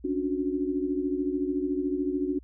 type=tone cluster; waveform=sine; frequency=278.1 / 291.8 / 365.5 Hz; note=C#4 / D4 / F#4; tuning=+6 / -11 / -21 cents; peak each=-30 dBFS; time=0.04-2.39 s; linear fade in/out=10 ms; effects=added 60 Hz sine -48 dBFS peak until 2.43 s